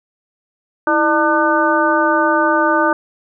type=harmonic tone with a mistuned harmonic; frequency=300.6 Hz; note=D4; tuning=40 cents sharp; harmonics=1 / 2 / 3 / 4 / 5; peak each=-18 / -18 / -18 / -18 / -18 dBFS; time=0.87-2.93 s; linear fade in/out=2 ms; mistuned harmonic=1; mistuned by=+140 cents; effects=none